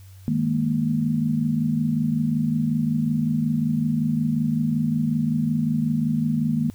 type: chord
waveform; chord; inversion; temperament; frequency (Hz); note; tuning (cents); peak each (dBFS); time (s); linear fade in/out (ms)
sine; D# suspended fourth; none; equal; 155.56 / 207.7 / 233.1; D#3 / G#3 / A#3; 0 / 0 / 0; -24 / -27 / -22; 0.28-6.7; 0
effects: added 95 Hz sine -42 dBFS peak until 6.74 s + white hiss -56 dBFS RMS until 6.74 s